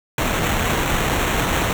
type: noise with sample-and-hold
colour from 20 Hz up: pink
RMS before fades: -20 dBFS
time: 0.18-1.73 s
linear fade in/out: 2 ms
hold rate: 4900 Hz
effects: none